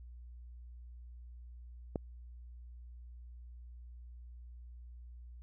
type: click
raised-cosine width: 2 ms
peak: -21 dBFS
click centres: 1.958 s
effects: added 60 Hz sine -48 dBFS peak until 5.42 s